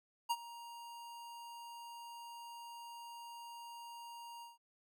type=tone with ADSR envelope; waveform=square; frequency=940 Hz; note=A#5; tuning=14 cents sharp; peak=-31 dBFS; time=0.29-4.58 s; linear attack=19 ms; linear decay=47 ms; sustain=-18 dB; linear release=160 ms; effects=none